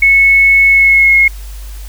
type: tone with pitch glide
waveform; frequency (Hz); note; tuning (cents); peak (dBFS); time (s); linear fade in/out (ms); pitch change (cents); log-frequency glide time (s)
sine; 2200 to 2163; C#7 to C#7; -14 to -43; -4; 0.02-1.28; 5; -29; 0.68-1.16
effects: added 50 Hz sine -24 dBFS peak until 1.88 s + white hiss -38 dBFS RMS until 1.88 s